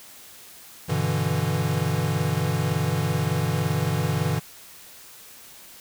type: chord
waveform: square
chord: E minor seventh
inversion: first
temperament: equal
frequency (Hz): 98 / 123.47 / 146.83 / 164.81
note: G2 / B2 / D3 / E3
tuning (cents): 0 / 0 / 0 / 0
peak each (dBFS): -30 / -29 / -27 / -28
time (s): 0.88-4.4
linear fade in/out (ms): 20
effects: white hiss -46 dBFS RMS until 5.8 s